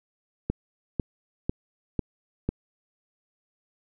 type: click train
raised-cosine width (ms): 3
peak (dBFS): -12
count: 5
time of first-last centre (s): 0.5-2.49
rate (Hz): 2.01
effects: none